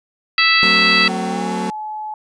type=harmonic tone; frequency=658 Hz; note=E5; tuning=3 cents flat; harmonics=2 / 3 / 4 / 5 / 6 / 7; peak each=-19 / -16 / -16 / -22 / -21 / -18 dBFS; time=0.38-1.08 s; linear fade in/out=2 ms
type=chord; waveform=30% pulse; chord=F# diminished; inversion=none; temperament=equal with one note detuned; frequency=185 / 224.6 / 261.6 Hz; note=F#3 / A3 / C4; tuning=0 / +36 / 0 cents; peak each=-21 / -22 / -27 dBFS; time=0.63-1.7 s; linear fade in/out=0 ms
type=tone with pitch glide; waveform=sine; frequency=763 to 856.4 Hz; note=G5 to A5; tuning=-47 to -47 cents; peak=-24 dBFS; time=1.09-2.14 s; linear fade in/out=2 ms; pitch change=+200 cents; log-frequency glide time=1.24-1.56 s
effects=resampled to 22050 Hz